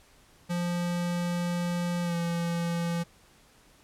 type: tone with pitch glide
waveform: square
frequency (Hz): 174.61 to 170.33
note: F3 to F3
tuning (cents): 0 to -43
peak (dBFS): -28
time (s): 0.49-3.04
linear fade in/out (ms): 20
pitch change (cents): -43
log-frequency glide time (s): 2.03-2.15
effects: pink hiss -59 dBFS RMS until 3.83 s + low-pass 12000 Hz 12 dB/octave